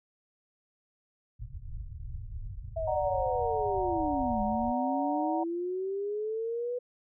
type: low-pass noise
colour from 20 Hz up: pink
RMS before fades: -40 dBFS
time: 1.39-4.72 s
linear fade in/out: 10 ms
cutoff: 120 Hz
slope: 48 dB/octave
type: linear two-way sweep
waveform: sine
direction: down then up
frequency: 660 to 207.7 to 496.1 Hz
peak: -30 dBFS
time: 2.76-6.79 s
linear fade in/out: 10 ms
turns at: 4.42 s
type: chord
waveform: sine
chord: D augmented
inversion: none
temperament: equal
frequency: 587.3 / 740 / 932.3 Hz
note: D5 / F#5 / A#5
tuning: 0 / 0 / 0 cents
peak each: -35 / -31 / -35 dBFS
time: 2.87-5.44 s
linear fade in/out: 10 ms
effects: none